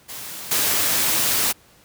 white noise with level steps, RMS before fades -34 / -20 dBFS, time 0.08-1.53 s, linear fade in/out 20 ms, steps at 0.51 s, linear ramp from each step 5 ms, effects pink hiss -53 dBFS RMS until 1.84 s + high-pass 60 Hz 12 dB/octave

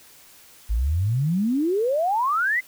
sine exponential sweep, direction up, 50.2 to 2087 Hz, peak -19 dBFS, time 0.69-2.61 s, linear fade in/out 20 ms, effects white hiss -50 dBFS RMS until 2.67 s

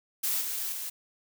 blue noise with level steps, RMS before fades -29 / -33 / -36 dBFS, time 0.23-0.9 s, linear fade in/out 10 ms, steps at 0.41 / 0.72 s, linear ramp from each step 2 ms, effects none

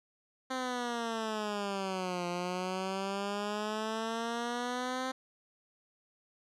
10% pulse exponential two-way sweep, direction down then up, 261.6 to 174.61 to 261.6 Hz, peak -25 dBFS, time 0.5-5.12 s, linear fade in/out 10 ms, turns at 2.27 s, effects low-pass 7000 Hz 12 dB/octave

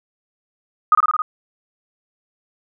sine tone with echo, 1244.5 Hz, D#6, in tune, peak -8 dBFS, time 0.92-0.95 s, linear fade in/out 2 ms, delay 54 ms, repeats 5, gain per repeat -2 dB, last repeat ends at 1.22 s, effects none

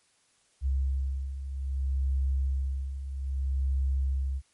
sine beating tone pair, 66.7 / 67.32 Hz, C2 / C2, +34 / +50 cents, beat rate 0.62 Hz, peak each -33 / -27 dBFS, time 0.61-4.42 s, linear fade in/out 50 ms, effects white hiss -67 dBFS RMS until 4.53 s + MP3 48 kbps

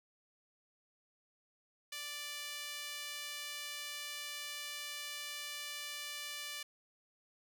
sawtooth tone with high-pass filter, 587.3 Hz, D5, in tune, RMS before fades -44 dBFS, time 1.92-6.63 s, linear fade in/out 5 ms, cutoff 2500 Hz, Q 1.1, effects none

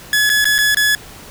sawtooth tone with dropouts, 1700 Hz, G#6, 40 cents sharp, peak -8 dBFS, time 0.13-0.95 s, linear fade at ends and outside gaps 1 ms, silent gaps 0.294-0.299 / 0.444-0.454 / 0.582-0.587 / 0.746-0.77 s, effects pink hiss -37 dBFS RMS until 1.3 s

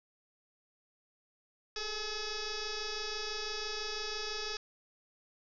sine tone with frequency modulation, 2557 Hz, D#7, 47 cents sharp, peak -35 dBFS, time 1.76-4.57 s, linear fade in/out 2 ms, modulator 424 Hz, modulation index 7.3, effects none

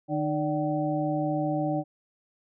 harmonic tone with a mistuned harmonic, 152.4 Hz, D#3, 36 cents flat, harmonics 1 / 2 / 4 / 5, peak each -31 / -28 / -31 / -32 dBFS, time 0.08-1.84 s, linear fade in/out 50 ms, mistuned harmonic 4, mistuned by -81 cents, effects none

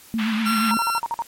sine tone with vibrato, 220 Hz, A3, in tune, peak -20 dBFS, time 0.14-0.77 s, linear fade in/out 0 ms, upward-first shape triangle, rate 8.4 Hz, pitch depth 70 cents each way
white band-pass noise, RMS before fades -30 dBFS, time 0.18-0.72 s, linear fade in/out 10 ms, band 940 to 3100 Hz, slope 24 dB/octave
40% pulse tone, 1362 Hz, F6, 44 cents flat, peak -20 dBFS, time 0.45-1 s, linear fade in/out 20 ms
sine tone bursts, 933 Hz, A#5, 1 cent sharp, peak -21 dBFS, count 7, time 0.71-1.221 s, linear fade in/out 0 ms, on 31 ms, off 49 ms
effects white hiss -47 dBFS RMS until 1.27 s + MP3 64 kbps

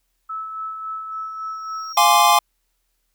sine tone with tremolo, 1304 Hz, E6, 19 cents flat, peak -25 dBFS, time 0.29-1.93 s, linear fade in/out 10 ms, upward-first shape sine, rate 3.6 Hz, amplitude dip 40%
triangle tone with exponential growth, 5588 Hz, F8, in tune, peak -27 dBFS, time 1.12-2.04 s, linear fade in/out 0 ms, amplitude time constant 200 ms
square chord, D half-diminished seventh, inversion first, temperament equal with one note detuned, 698.5 / 830.6 / 1046.5 / 1171.3 Hz, F5 / Ab5 / C6 / D6, 0 / 0 / 0 / -5 cents, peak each -20 / -17 / -17 / -19 dBFS, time 1.97-2.39 s, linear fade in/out 5 ms
effects added 40 Hz sine -70 dBFS peak until 3.14 s + white hiss -72 dBFS RMS until 3.14 s

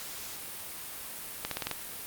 accelerating click train, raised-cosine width 0.2 ms, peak -14 dBFS, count 6, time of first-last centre 1.45-1.713 s, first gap 63 ms, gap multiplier 0.91, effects white hiss -41 dBFS RMS until 2.06 s + Opus 48 kbps

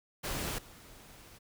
pink noise with level steps, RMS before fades -36 / -54 dBFS, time 0.23-1.39 s, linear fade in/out 20 ms, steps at 0.58 s, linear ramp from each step 5 ms, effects none

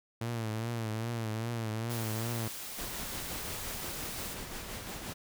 sawtooth tone with vibrato, 113.4 Hz, A#2, 47 cents flat, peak -29 dBFS, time 0.21-2.48 s, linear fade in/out 5 ms, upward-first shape triangle, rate 2.5 Hz, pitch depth 91 cents each way
white noise, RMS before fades -42 dBFS, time 1.89-4.35 s, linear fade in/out 20 ms
pink noise with tremolo, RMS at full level -40 dBFS, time 2.77-5.14 s, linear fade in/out 20 ms, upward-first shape sine, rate 5.7 Hz, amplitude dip 35%
effects none

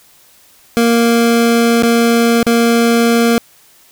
25% pulse tone with dropouts, 233.1 Hz, A#3, in tune, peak -5 dBFS, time 0.77-3.38 s, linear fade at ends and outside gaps 0 ms, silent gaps 1.824-1.834 / 2.43-2.466 s, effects white hiss -47 dBFS RMS until 3.91 s

